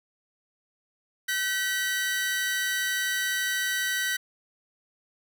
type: tone pair together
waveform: sawtooth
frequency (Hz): 1528 / 1933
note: G6 / B6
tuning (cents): -45 / -38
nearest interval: major third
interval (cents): 407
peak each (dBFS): -25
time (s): 1.28-4.17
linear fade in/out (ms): 10
effects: none